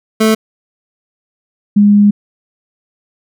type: tone pair in turn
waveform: 25% pulse / sine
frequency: 219.3 / 205.2 Hz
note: A3 / G#3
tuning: -6 / -21 cents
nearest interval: minor second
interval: 115 cents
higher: first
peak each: -4 dBFS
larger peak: neither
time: 0.2-0.35 / 1.76-2.11 s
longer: second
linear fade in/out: 10 ms
effects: none